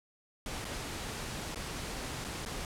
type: noise with dropouts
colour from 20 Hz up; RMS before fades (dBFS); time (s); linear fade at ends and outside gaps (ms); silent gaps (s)
pink; -39; 0.46-2.65; 1; 0.645-0.651 / 1.546-1.558 / 2.243-2.247 / 2.451-2.46
effects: low-pass 10000 Hz 12 dB/octave